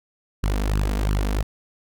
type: tone with flanger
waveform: sawtooth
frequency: 50.7 Hz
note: G#1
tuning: 41 cents flat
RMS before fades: -22 dBFS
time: 0.43-1.43 s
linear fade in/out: 10 ms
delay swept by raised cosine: 0.66 to 4.46 ms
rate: 2.9 Hz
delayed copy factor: +0.8
effects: none